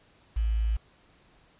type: tone with quantisation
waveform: sine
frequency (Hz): 55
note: A1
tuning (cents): 0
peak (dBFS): -23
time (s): 0.36-0.77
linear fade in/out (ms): 10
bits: 8
effects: pink hiss -61 dBFS RMS until 1.59 s + resampled to 8000 Hz